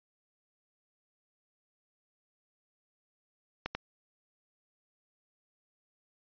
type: clicks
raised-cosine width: 0.3 ms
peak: -17 dBFS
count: 2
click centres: 3.66 / 3.75 s
effects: resampled to 11025 Hz